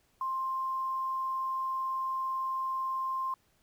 sine tone with quantisation, 1053 Hz, C6, 11 cents sharp, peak -30 dBFS, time 0.21-3.34 s, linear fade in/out 2 ms, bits 10, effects pink hiss -70 dBFS RMS until 3.62 s

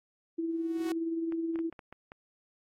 sine tone with tremolo, 329.6 Hz, E4, in tune, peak -28 dBFS, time 0.38-1.7 s, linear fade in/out 10 ms, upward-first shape sine, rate 19 Hz, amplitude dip 40%
sawtooth tone with exponential growth, 370 Hz, F#4, in tune, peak -30 dBFS, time 0.5-0.92 s, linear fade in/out 2 ms, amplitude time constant 91 ms
clicks, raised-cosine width 0.5 ms, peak -31 dBFS, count 7, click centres 1.323 / 1.558 / 1.59 / 1.726 / 1.792 / 1.926 / 2.119 s
effects AAC 48 kbps

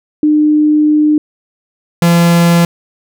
sine / 45% pulse tone pair in turn, 302.2 / 170.73 Hz, D4 / F3, +50 / -39 cents, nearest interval minor seventh, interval 989 cents, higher first, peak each -6 dBFS, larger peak neither, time 0.23-1.18 / 2.02-2.65 s, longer first, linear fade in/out 2 ms, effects none

